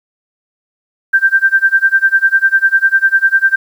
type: tone with tremolo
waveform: sine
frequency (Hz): 1572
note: G6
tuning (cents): +4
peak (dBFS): -4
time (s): 1.13-3.56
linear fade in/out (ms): 10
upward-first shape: sine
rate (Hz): 10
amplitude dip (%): 95
effects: 7-bit